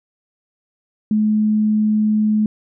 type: tone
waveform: sine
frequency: 213.8 Hz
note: A3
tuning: 49 cents flat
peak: -13 dBFS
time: 1.11-2.46 s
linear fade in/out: 2 ms
effects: none